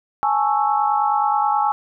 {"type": "chord", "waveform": "sine", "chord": "A major seventh", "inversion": "third", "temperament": "equal", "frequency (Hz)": [830.6, 880, 1108.7, 1318.5], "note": ["G#5", "A5", "C#6", "E6"], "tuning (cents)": [0, 0, 0, 0], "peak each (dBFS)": [-18, -23, -24, -24], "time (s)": [0.23, 1.72], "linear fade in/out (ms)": 0, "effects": []}